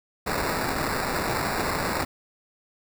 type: noise with sample-and-hold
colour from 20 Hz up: white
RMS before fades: -27 dBFS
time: 0.26-2.05 s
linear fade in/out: 10 ms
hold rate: 3150 Hz
effects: none